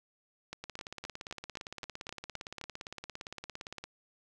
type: two click trains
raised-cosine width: 0.2 ms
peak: -23 / -24 dBFS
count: 9 / 57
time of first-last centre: 0.53-2.613 / 0.64-3.84 s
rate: 3.84 / 17.5 Hz
effects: none